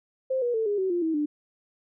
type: tone with pitch steps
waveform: sine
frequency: 523.3 / 482.6 / 445.2 / 410.6 / 378.7 / 349.3 / 322.1 / 297.1 Hz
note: C5 / B4 / A4 / G#4 / F#4 / F4 / E4 / D4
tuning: 0 / -40 / +20 / -20 / +40 / 0 / -40 / +20 cents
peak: -23 dBFS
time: 0.3-1.26 s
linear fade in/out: 10 ms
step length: 120 ms
effects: none